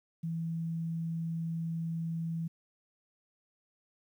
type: tone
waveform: sine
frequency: 164.81 Hz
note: E3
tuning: in tune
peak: -32 dBFS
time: 0.23-2.48 s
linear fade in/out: 10 ms
effects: 11-bit